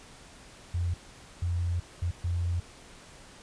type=tone bursts at uneven times; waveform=sine; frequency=87 Hz; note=F2; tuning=6 cents flat; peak=-26 dBFS; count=4; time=0.74-0.94 / 1.42-1.8 / 2.02-2.11 / 2.24-2.6 s; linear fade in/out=5 ms; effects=pink hiss -51 dBFS RMS until 3.42 s + resampled to 22050 Hz